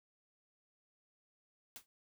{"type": "noise with exponential decay", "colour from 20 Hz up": "white", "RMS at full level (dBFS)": -45, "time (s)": [1.76, 1.86], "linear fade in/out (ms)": 0, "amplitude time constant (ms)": 21, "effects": []}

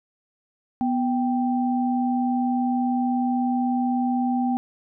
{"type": "tone pair together", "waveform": "sine", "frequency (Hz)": [246.6, 783], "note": ["B3", "G5"], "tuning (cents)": [-2, -2], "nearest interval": "octave + minor sixth", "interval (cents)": 2000, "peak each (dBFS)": [-21, -26], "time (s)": [0.81, 4.57], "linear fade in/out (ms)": 0, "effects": []}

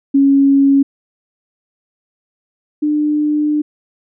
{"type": "tone pair in turn", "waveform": "sine", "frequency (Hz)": [276.4, 299.4], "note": ["C#4", "D4"], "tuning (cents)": [-5, 33], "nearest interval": "minor second", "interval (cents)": 138, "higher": "second", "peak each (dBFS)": [-7, -12], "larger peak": "first", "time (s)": [[0.14, 0.83], [2.82, 3.62]], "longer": "second", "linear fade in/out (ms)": 10, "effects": []}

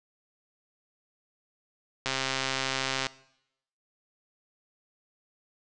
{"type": "click train", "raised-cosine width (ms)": 0.2, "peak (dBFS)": -11, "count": 135, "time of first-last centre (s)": [2.06, 3.068], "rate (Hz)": 133, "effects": ["noise-tail reverb RT60 0.8 s tail -20 dB re dry", "resampled to 22050 Hz"]}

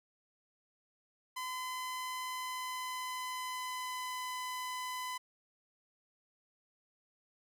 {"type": "tone with pitch glide", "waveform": "sawtooth", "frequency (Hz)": [1018, 1008.1], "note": ["C6", "B5"], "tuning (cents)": [-48, 35], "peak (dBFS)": -34, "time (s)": [1.36, 5.18], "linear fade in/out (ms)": 10, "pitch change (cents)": -17, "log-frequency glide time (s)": [2.24, 4.37], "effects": []}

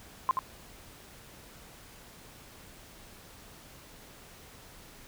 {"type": "tone with echo", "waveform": "sine", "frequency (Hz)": 1045, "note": "C6", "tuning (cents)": -2, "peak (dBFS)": -21, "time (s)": [0.29, 0.31], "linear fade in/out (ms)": 0, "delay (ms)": 80, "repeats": 1, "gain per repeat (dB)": -5, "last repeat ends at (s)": 0.39, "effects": ["pink hiss -52 dBFS RMS until 5.07 s"]}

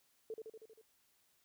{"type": "tone with echo", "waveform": "sine", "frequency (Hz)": 442.2, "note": "A4", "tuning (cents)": 9, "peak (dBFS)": -40, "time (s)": [0.3, 0.34], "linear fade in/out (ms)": 2, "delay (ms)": 79, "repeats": 6, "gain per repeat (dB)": -3, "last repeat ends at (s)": 0.814, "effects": ["white hiss -74 dBFS RMS until 1.44 s"]}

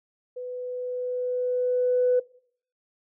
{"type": "tone with level ramp", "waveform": "sine", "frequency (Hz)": 498.3, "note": "B4", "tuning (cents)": 15, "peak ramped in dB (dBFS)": [-32, -16], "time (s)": [0.36, 2.2], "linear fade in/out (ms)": 10, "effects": ["noise-tail reverb RT60 0.6 s tail -22 dB re dry", "tanh soft clip ceiling -13 dBFS"]}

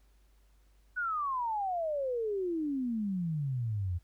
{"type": "exponential sweep", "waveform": "sine", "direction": "down", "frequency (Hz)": [1500, 84], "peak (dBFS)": -30, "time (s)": [0.96, 3.99], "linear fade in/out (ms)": 20, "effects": ["added 50 Hz sine -61 dBFS peak until 4.03 s", "pink hiss -73 dBFS RMS until 4.03 s"]}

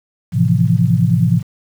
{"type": "chord", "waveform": "sine", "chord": "F major seventh", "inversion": "first", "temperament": "equal", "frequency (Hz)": [110, 130.81, 164.81, 174.61], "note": ["A2", "C3", "E3", "F3"], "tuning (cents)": [0, 0, 0, 0], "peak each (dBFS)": -16, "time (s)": [0.32, 1.43], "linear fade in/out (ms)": 50, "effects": ["7-bit"]}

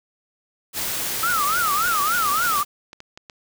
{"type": "noise", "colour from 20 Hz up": "white", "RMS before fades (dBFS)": -26, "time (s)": [0.73, 2.65], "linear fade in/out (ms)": 50}
{"type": "tone with vibrato", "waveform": "sine", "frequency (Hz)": 1287, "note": "E6", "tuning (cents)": -42, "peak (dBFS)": -19, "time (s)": [1.23, 2.63], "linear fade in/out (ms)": 2, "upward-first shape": "triangle", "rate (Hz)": 3.5, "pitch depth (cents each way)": 240}
{"type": "clicks", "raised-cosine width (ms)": 0.2, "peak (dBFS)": -22, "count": 7, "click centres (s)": [1.948, 2.305, 2.359, 2.931, 3.004, 3.175, 3.298]}
{"effects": []}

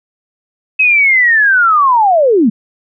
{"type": "linear sweep", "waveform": "sine", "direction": "down", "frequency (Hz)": [2573, 196], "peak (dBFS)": -6, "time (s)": [0.79, 2.5], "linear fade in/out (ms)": 10, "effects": []}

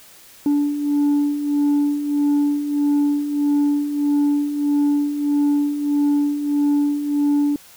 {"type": "beating tone pair", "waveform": "sine", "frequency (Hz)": [288.6, 290.2], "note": ["D4", "D4"], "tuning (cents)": [-30, -21], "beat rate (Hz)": 1.6, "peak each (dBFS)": [-21, -15], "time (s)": [0.46, 7.56], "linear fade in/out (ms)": 2, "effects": ["tanh soft clip ceiling -13 dBFS", "white hiss -46 dBFS RMS until 7.76 s"]}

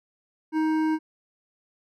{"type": "tone with hard clipping", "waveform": "sine", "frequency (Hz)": 314.2, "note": "D#4", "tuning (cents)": 17, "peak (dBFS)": -23, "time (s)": [0.52, 0.99], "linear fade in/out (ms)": 50, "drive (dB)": 11, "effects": []}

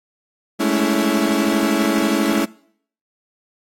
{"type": "chord", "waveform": "35% pulse", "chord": "A major seventh", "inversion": "third", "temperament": "equal with one note detuned", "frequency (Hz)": [207.7, 220, 281.5, 329.6], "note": ["G#3", "A3", "C#4", "E4"], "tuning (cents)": [0, 0, 27, 0], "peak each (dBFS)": [-21, -21, -19, -19], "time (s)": [0.59, 2.46], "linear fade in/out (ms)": 20, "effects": ["noise-tail reverb RT60 0.6 s tail -22 dB re dry", "AAC 48 kbps"]}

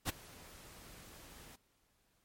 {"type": "noise with ADSR envelope", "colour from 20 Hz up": "pink", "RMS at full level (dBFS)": -33, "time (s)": [0.05, 1.56], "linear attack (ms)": 43, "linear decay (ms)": 13, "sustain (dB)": -22, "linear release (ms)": 9, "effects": ["pink hiss -75 dBFS RMS until 2.24 s", "MP3 64 kbps"]}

